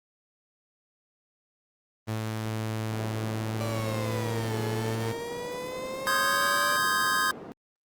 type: tone with pitch glide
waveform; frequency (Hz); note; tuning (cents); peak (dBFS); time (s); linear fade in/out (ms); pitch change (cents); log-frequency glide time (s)
sawtooth; 110 to 112.77; A2 to A2; 0 to +43; -25; 2.07-5.13; 20; +43; 3.51-4.63
type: band-pass noise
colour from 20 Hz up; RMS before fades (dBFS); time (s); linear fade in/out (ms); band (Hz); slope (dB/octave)
white; -42; 2.92-7.52; 0; 150 to 490; 12
type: linear two-way sweep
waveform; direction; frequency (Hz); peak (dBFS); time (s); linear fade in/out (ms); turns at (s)
35% pulse; down then up; 588 to 423.7 to 588; -32; 3.6-6.77; 10; 4.62
type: chord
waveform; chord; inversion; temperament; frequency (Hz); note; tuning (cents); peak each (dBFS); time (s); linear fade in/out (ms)
square; Ab major seventh; first; equal; 1046.5 / 1244.5 / 1568 / 1661.2; C6 / Eb6 / G6 / Ab6; 0 / 0 / 0 / 0; -30; 6.07-7.31; 0
effects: Opus 24 kbps